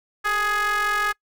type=ring-modulated tone; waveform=square; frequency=211.8 Hz; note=G#3; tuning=34 cents sharp; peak=-18 dBFS; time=0.24-1.13 s; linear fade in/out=20 ms; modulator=1460 Hz; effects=noise-tail reverb RT60 0.1 s tail -25 dB re dry